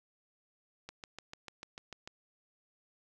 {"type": "click train", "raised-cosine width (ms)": 0.2, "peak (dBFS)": -27, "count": 9, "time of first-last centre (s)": [0.89, 2.075], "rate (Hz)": 6.75, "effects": []}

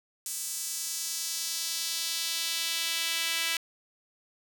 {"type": "tone with high-pass filter sweep", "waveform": "sawtooth", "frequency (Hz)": 330, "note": "E4", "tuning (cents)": 2, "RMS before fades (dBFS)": -32, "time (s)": [0.26, 3.57], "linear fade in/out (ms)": 0, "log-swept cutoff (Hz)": [7700, 2500], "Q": 1.4, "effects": ["8-bit"]}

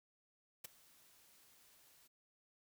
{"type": "noise with ADSR envelope", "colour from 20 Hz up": "white", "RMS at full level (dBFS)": -44, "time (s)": [0.64, 2.08], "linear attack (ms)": 8, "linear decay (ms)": 13, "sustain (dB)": -23, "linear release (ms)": 14, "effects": []}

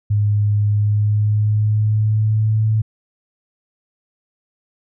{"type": "tone with pitch glide", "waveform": "sine", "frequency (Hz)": [103.83, 109.31], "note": ["G#2", "A2"], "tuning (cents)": [0, -11], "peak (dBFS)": -13, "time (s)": [0.1, 2.82], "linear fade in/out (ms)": 10, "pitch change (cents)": 89, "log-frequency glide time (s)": [0.67, 2.68], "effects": []}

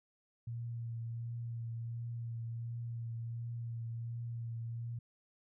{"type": "tone with vibrato", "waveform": "sine", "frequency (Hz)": 116.54, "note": "A#2", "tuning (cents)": 0, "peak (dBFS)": -38, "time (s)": [0.47, 4.99], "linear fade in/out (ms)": 5, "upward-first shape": "triangle", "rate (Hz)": 1.4, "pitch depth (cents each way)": 23, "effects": []}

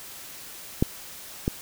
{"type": "clicks", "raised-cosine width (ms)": 3, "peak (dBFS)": [-6, -10], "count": 2, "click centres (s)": [0.825, 1.479], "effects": ["white hiss -42 dBFS RMS until 1.61 s"]}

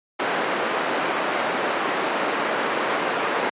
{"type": "band-pass noise", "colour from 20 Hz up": "pink", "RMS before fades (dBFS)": -24, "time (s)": [0.19, 3.5], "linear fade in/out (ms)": 10, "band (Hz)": [400, 2000], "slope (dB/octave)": 12, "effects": ["high-pass 150 Hz 12 dB/octave", "resampled to 8000 Hz"]}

